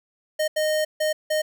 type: tone bursts at uneven times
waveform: square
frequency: 617 Hz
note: D#5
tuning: 15 cents flat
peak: -21 dBFS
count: 4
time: 0.39-0.48 / 0.56-0.85 / 1-1.13 / 1.3-1.42 s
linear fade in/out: 10 ms
effects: none